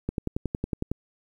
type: click train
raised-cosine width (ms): 3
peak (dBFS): -14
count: 10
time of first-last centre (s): 0.09-0.916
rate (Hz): 10.9
effects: 9-bit